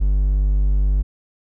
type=tone; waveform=triangle; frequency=49.3 Hz; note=G1; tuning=11 cents sharp; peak=-12 dBFS; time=0-1.03 s; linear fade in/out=20 ms; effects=none